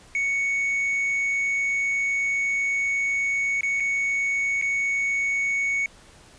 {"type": "tone with dropouts", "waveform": "triangle", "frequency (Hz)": 2223, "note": "C#7", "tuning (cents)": 4, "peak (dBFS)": -20, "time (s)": [0.15, 5.86], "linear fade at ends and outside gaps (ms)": 1, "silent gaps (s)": [[3.609, 3.632], [3.8, 3.804], [4.614, 4.623]], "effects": ["pink hiss -51 dBFS RMS until 6.38 s", "resampled to 22050 Hz"]}